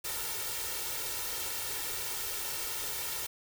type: noise with comb filter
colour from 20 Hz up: white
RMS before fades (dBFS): -36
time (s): 0.04-3.27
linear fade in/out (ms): 10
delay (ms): 2.2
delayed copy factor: +0.75
effects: none